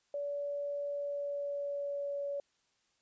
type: tone with pitch glide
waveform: sine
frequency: 573 to 566.4 Hz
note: D5 to C#5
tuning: -43 to +37 cents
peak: -34 dBFS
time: 0.14-2.4 s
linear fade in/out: 2 ms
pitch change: -20 cents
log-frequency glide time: 0.88-2.27 s
effects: white hiss -75 dBFS RMS until 3.01 s + resampled to 16000 Hz